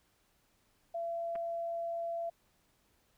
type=tone; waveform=sine; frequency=676 Hz; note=E5; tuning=43 cents sharp; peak=-34 dBFS; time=0.94-2.3 s; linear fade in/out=10 ms
type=clicks; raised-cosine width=0.5 ms; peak=-34 dBFS; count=2; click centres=1.354 / 1.359 s
effects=pink hiss -72 dBFS RMS until 3.17 s